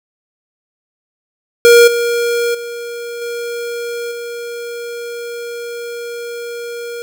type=tone with level steps; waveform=square; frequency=473.1 Hz; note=A#4; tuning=26 cents sharp; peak=-4 / -14 / -24 / -21 / -24 dBFS; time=1.65-7.02 s; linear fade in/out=0 ms; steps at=1.87 / 2.54 / 3.21 / 4.11 s; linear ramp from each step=10 ms; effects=none